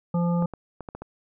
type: harmonic tone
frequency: 172.7 Hz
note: F3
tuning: 19 cents flat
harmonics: 1 / 3 / 5 / 7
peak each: -21 / -31 / -35 / -38 dBFS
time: 0.14-0.46 s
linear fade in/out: 5 ms
type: clicks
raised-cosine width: 1 ms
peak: -22 dBFS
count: 6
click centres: 0.424 / 0.537 / 0.807 / 0.888 / 0.95 / 1.02 s
effects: none